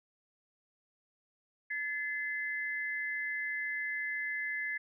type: tone pair together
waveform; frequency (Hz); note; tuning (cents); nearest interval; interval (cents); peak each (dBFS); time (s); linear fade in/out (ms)
sine; 1724 / 2050; A6 / C7; -36 / -36; minor third; 300; -36 / -36; 1.7-4.78; 10
effects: none